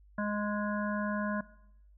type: harmonic tone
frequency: 207.7 Hz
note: G#3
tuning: in tune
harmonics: 1 / 3 / 5 / 7 / 8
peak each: -32 / -37 / -39 / -40 / -41 dBFS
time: 0.18-1.41 s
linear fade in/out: 5 ms
effects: noise-tail reverb RT60 0.8 s tail -19 dB re dry + added 50 Hz sine -56 dBFS peak until 1.97 s